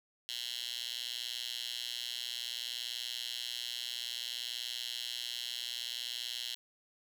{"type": "tone with high-pass filter", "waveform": "10% pulse", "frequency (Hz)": 120.6, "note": "B2", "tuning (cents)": -41, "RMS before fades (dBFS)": -40, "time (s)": [0.29, 6.55], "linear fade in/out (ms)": 0, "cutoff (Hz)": 3500, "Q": 5.2, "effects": []}